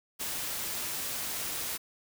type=noise; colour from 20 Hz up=white; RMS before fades=-35 dBFS; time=0.19-1.78 s; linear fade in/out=20 ms; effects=none

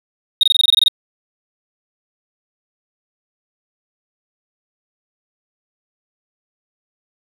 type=tone bursts; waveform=triangle; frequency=3729 Hz; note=A#7; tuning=in tune; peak=-6 dBFS; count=11; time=0.41-0.882 s; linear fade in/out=2 ms; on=22 ms; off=23 ms; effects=tanh soft clip ceiling -3 dBFS + 8-bit

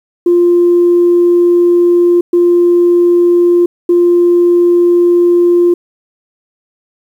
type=tone bursts at uneven times; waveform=sine; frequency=349.2 Hz; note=F4; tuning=in tune; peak=-4 dBFS; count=3; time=0.26-2.21 / 2.33-3.66 / 3.89-5.74 s; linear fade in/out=5 ms; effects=tanh soft clip ceiling -1 dBFS + 7-bit

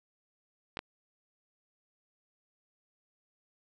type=clicks; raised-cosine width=0.3 ms; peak=-20 dBFS; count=2; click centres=0.771 / 0.791 s; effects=none

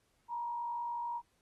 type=tone with frequency modulation; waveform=sine; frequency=948 Hz; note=A#5; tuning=29 cents sharp; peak=-35 dBFS; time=0.28-1.22 s; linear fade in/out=50 ms; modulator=50.3 Hz; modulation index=0.43; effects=pink hiss -75 dBFS RMS until 1.41 s + AAC 32 kbps

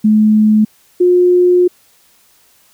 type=tone pair in turn; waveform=sine; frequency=214.5 / 358 Hz; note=A3 / F4; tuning=-44 / +43 cents; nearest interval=major sixth; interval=887 cents; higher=second; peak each=-6 dBFS; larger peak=neither; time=0.04-0.65 / 1-1.68 s; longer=second; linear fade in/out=10 ms; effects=white hiss -51 dBFS RMS until 2.73 s

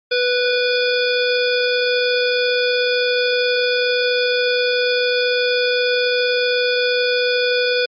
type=harmonic tone with a mistuned harmonic; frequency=493.9 Hz; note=B4; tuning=in tune; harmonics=1 / 3 / 5 / 7 / 9 / 10; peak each=-17 / -22 / -24 / -25 / -27 / -27 dBFS; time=0.11-7.86 s; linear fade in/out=10 ms; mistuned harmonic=5; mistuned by=-19 cents; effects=MP3 32 kbps

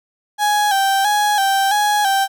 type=tone with vibrato; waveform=35% pulse; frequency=807 Hz; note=G#5; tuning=50 cents flat; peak=-12 dBFS; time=0.38-2.28 s; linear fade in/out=50 ms; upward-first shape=square; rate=1.5 Hz; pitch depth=55 cents each way; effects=none

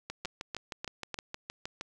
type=two click trains; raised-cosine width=0.2 ms; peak=-18 / -20 dBFS; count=4 / 12; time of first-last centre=0.25-1.143 / 0.1-1.811 s; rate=3.36 / 6.43 Hz; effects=none

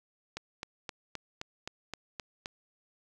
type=click train; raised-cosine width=0.2 ms; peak=-20 dBFS; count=9; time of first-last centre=0.37-2.459 s; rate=3.83 Hz; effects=none

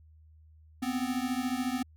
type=beating tone pair; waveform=square; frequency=246.9 / 260.9 Hz; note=B3 / C4; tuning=0 / -5 cents; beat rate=14 Hz; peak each=-33 / -33 dBFS; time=0.82-1.83 s; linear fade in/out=10 ms; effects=added 78 Hz sine -54 dBFS peak until 1.96 s

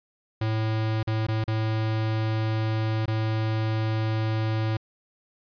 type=tone with dropouts; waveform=square; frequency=110 Hz; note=A2; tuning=in tune; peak=-24 dBFS; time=0.41-4.77 s; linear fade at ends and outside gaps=5 ms; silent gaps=1.03-1.073 / 1.268-1.284 / 1.441-1.478 / 3.058-3.078 s; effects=resampled to 11025 Hz

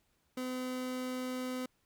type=tone; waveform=30% pulse; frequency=254.4 Hz; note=C4; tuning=48 cents flat; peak=-33 dBFS; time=0.37-1.66 s; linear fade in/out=5 ms; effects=pink hiss -75 dBFS RMS until 1.85 s

